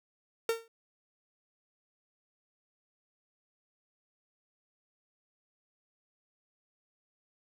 45% pulse tone with exponential decay, 456.3 Hz, A#4, 37 cents flat, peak -24 dBFS, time 0.49-0.68 s, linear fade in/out 2 ms, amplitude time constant 40 ms, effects none

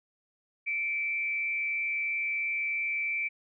sine tone with frequency modulation, 2326 Hz, D7, 17 cents flat, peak -28 dBFS, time 0.66-3.29 s, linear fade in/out 20 ms, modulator 149 Hz, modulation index 0.44, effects none

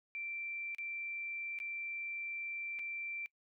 sine tone with dropouts, 2349 Hz, D7, in tune, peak -39 dBFS, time 0.15-3.26 s, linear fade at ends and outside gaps 0 ms, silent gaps 0.748-0.784 / 1.588-1.601 / 2.789-2.793 s, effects noise-tail reverb RT60 0.1 s tail -25 dB re dry

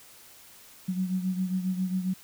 sine beating tone pair, 184.2 / 191.6 Hz, F#3 / G3, -7 / -39 cents, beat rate 7.4 Hz, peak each -27 / -33 dBFS, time 0.88-2.14 s, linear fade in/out 10 ms, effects white hiss -52 dBFS RMS until 2.23 s

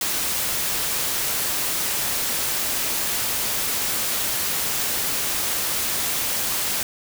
white noise, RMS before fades -24 dBFS, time 0.01-6.83 s, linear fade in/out 2 ms, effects none

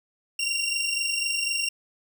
20% pulse tone pair together, 2754 / 2778 Hz, F7 / F7, -25 / -10 cents, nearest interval unison, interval 15 cents, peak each -23 dBFS, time 0.39-1.69 s, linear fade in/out 5 ms, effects none

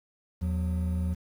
triangle tone pair together, 80.54 / 180.8 Hz, E2 / F#3, -40 / -40 cents, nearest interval octave + major second, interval 1400 cents, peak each -25 / -30 dBFS, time 0.41-1.15 s, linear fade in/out 20 ms, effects 9-bit

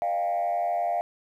sine tone with frequency modulation, 698.5 Hz, F5, in tune, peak -22 dBFS, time 0.02-1.01 s, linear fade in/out 0 ms, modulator 91.9 Hz, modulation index 0.81, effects tanh soft clip ceiling -21 dBFS + 10-bit

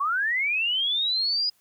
sine linear sweep, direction up, 1077 to 4978 Hz, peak -22 dBFS, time 0-1.5 s, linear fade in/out 10 ms, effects white hiss -65 dBFS RMS until 1.6 s

